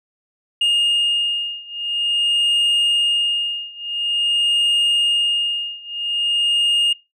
sine beating tone pair, 2838 / 2838.48 Hz, F7 / F7, +27 / +27 cents, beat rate 0.48 Hz, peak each -17 / -18 dBFS, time 0.61-6.93 s, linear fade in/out 5 ms, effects noise-tail reverb RT60 0.2 s tail -18 dB re dry + tanh soft clip ceiling -13 dBFS

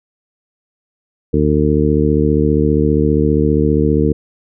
harmonic tone, 75 Hz, D2, 37 cents sharp, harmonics 1 / 2 / 3 / 4 / 5 / 6, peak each -18 / -17 / -18 / -17 / -20 / -17 dBFS, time 1.33-4.13 s, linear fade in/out 10 ms, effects none

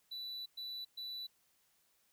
triangle tone bursts at uneven times, 3966 Hz, B7, 7 cents sharp, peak -40 dBFS, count 3, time 0.11-0.46 / 0.57-0.85 / 0.97-1.27 s, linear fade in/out 10 ms, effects white hiss -74 dBFS RMS until 2.12 s

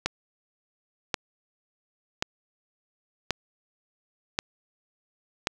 click train, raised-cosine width 0.2 ms, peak -7 dBFS, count 6, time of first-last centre 0.06-5.471 s, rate 0.924 Hz, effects none

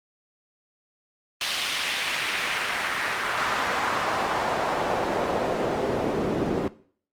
pink noise with band-pass filter sweep, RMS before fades -26 dBFS, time 1.41-6.68 s, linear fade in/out 2 ms, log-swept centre 3500 to 310 Hz, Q 1.3, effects noise-tail reverb RT60 0.5 s tail -18 dB re dry + Opus 32 kbps

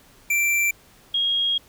square / sine tone pair in turn, 2349 / 3271 Hz, D7 / G#7, 0 / -27 cents, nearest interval tritone, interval 573 cents, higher second, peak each -19 dBFS, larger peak neither, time 0.3-0.71 / 1.14-1.58 s, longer second, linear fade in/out 5 ms, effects pink hiss -53 dBFS RMS until 1.68 s

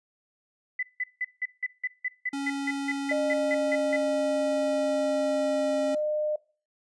sine tone bursts, 2000 Hz, B6, 21 cents sharp, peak -26 dBFS, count 16, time 0.79-3.964 s, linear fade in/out 5 ms, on 39 ms, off 170 ms
square tone with pitch glide, 277.9 to 273 Hz, C#4 to C#4, +4 to -26 cents, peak -30 dBFS, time 2.33-5.95 s, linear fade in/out 5 ms, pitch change -30 cents, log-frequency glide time 3.22-5.82 s
sine tone, 606 Hz, D#5, 46 cents flat, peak -25 dBFS, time 3.11-6.36 s, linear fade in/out 5 ms
effects noise-tail reverb RT60 0.4 s tail -22 dB re dry + resampled to 22050 Hz

